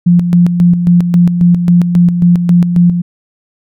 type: tone with tremolo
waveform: sine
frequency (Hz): 174.61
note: F3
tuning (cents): 0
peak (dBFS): -3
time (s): 0.06-3.02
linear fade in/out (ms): 10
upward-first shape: square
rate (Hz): 3.7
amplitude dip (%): 55
effects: none